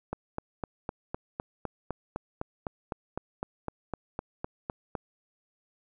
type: click train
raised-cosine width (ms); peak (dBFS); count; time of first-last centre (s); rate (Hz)
1; -18; 20; 0.13-4.952; 3.94
effects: none